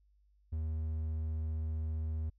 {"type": "tone", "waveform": "triangle", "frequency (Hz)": 78.8, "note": "D#2", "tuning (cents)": 23, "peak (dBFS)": -31, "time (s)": [0.52, 2.3], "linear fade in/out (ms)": 10, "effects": ["added 50 Hz sine -65 dBFS peak until 2.38 s"]}